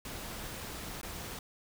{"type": "noise with dropouts", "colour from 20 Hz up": "pink", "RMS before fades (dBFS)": -42, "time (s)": [0.05, 1.39], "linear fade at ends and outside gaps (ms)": 2, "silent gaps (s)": [1.014, 1.03], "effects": []}